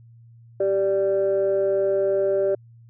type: tone pair together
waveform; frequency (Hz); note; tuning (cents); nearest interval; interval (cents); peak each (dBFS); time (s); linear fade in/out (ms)
sine; 390 / 587.1; G4 / D5; -9 / -1; perfect fifth; 708; -20; 0.6-2.55; 5
effects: tanh soft clip ceiling -13 dBFS + added 116 Hz sine -46 dBFS peak until 2.89 s